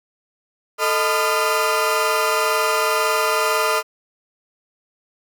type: tone cluster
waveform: 35% pulse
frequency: 441.6 / 622 / 1009 / 1222 / 1389 Hz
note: A4 / D#5 / B5 / D#6 / F6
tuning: +6 / -1 / +37 / -32 / -10 cents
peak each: -22 dBFS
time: 0.78-3.83 s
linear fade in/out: 50 ms
effects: none